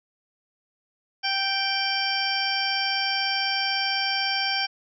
harmonic tone, 782 Hz, G5, 4 cents flat, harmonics 1 / 2 / 3 / 4 / 6 / 7, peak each -30 / -30 / -30 / -30 / -30 / -30 dBFS, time 1.23-4.67 s, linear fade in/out 20 ms, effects none

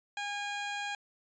15% pulse tone, 816 Hz, G#5, 31 cents flat, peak -28 dBFS, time 0.17-0.95 s, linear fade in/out 2 ms, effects resampled to 16000 Hz

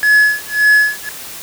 triangle tone with tremolo, 1700 Hz, G#6, 40 cents sharp, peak -4 dBFS, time 0.03-1.09 s, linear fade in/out 0 ms, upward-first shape sine, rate 1.8 Hz, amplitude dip 100%, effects white hiss -30 dBFS RMS until 1.42 s

